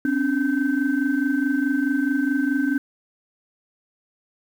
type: tone cluster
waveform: sine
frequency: 262.2 / 286.9 / 1545 Hz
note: C4 / D4 / G6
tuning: +4 / -40 / -26 cents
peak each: -22 / -21 / -28 dBFS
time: 0.05-2.78 s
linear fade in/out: 2 ms
effects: tanh soft clip ceiling -10 dBFS + 8-bit